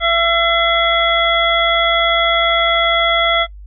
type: harmonic tone with a mistuned harmonic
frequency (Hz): 672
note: E5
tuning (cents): +33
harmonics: 1 / 2 / 3 / 5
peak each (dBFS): -17 / -17 / -17 / -17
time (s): 0-3.47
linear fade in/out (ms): 50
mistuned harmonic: 3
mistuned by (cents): +21
effects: noise-tail reverb RT60 0.1 s tail -22 dB re dry + added 50 Hz sine -32 dBFS peak until 3.66 s